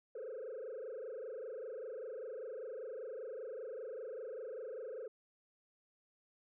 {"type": "tone with frequency modulation", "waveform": "sine", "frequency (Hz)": 479.6, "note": "A#4", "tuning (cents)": 49, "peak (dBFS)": -40, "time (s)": [0.15, 5.08], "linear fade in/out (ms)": 5, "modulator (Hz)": 25.1, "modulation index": 2.4, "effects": ["tanh soft clip ceiling -40 dBFS"]}